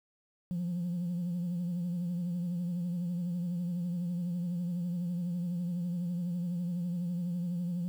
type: tone with vibrato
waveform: sine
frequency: 175.1 Hz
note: F3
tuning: 5 cents sharp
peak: -29 dBFS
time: 0.51-7.88 s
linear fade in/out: 0 ms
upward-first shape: triangle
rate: 12 Hz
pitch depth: 64 cents each way
effects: tanh soft clip ceiling -29 dBFS + 10-bit